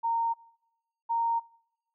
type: tone pair in turn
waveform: sine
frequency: 922 / 925.4 Hz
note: A#5 / A#5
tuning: -19 / -13 cents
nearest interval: unison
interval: 6 cents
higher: second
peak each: -25 dBFS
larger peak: neither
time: 0.03-0.34 / 1.09-1.4 s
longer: neither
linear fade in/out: 20 ms
effects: noise-tail reverb RT60 0.9 s tail -24 dB re dry